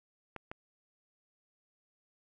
clicks, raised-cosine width 0.5 ms, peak -26 dBFS, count 2, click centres 0.363 / 0.515 s, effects none

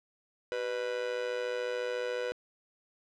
45% pulse tone with amplitude modulation, 493.9 Hz, B4, in tune, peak -28 dBFS, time 0.52-2.32 s, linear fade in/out 0 ms, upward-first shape sine, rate 114 Hz, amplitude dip 80%, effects low-pass 4000 Hz 12 dB/octave

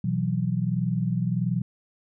sine chord, B suspended fourth, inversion none, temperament equal, 123.47 / 164.81 / 185 Hz, B2 / E3 / F#3, 0 / 0 / 0 cents, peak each -27 dBFS, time 0.04-1.62 s, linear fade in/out 5 ms, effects none

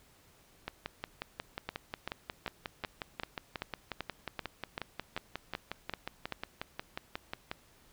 two click trains, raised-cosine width 0.3 ms, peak -20 / -19 dBFS, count 39 / 13, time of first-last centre 0.68-7.515 / 1.69-6.323 s, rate 5.56 / 2.59 Hz, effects pink hiss -63 dBFS RMS until 7.92 s

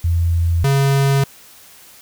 sine / square tone pair in turn, 84.6 / 137.88 Hz, E2 / C#3, +45 / -9 cents, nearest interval minor sixth, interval 846 cents, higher second, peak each -13 dBFS, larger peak neither, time 0.04-0.64 / 0.64-1.24 s, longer neither, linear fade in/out 5 ms, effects white hiss -44 dBFS RMS until 2.01 s

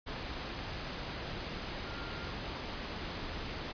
sine tone in noise, 1396.9 Hz, F6, in tune, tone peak -49 dBFS, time 1.85-2.3 s, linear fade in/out 20 ms, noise pink, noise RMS -40 dBFS, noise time 0.06-3.73 s, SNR -12 dB, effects resampled to 11025 Hz

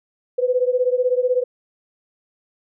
sine beating tone pair, 495.4 / 511.4 Hz, B4 / C5, +5 / -40 cents, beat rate 16 Hz, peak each -18 / -20 dBFS, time 0.38-1.44 s, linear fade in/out 10 ms, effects none

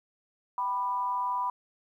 sine tone with amplitude modulation, 987.8 Hz, B5, in tune, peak -24 dBFS, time 0.58-1.5 s, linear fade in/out 2 ms, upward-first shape sine, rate 210 Hz, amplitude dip 65%, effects 11-bit

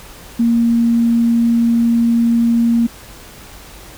sine tone, 233.1 Hz, A#3, in tune, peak -10 dBFS, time 0.39-2.87 s, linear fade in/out 10 ms, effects added 50 Hz sine -43 dBFS peak until 3.97 s + pink hiss -38 dBFS RMS until 3.97 s

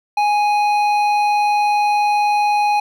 sine tone with hard clipping, 830.6 Hz, G#5, in tune, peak -15 dBFS, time 0.17-2.8 s, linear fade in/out 5 ms, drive 9 dB, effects none

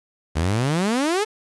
sawtooth exponential sweep, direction up, 73.2 to 445 Hz, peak -15 dBFS, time 0.35-1.25 s, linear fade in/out 20 ms, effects resampled to 24000 Hz + 7-bit

